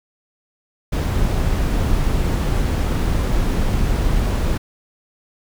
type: noise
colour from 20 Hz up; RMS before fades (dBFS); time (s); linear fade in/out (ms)
brown; -18; 0.92-4.58; 10
effects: none